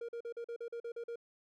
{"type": "tone bursts", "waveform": "triangle", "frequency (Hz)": 468.8, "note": "A#4", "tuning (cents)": 10, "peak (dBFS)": -37, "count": 10, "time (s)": [0.01, 1.158], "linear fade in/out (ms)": 5, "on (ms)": 77, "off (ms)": 42, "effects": []}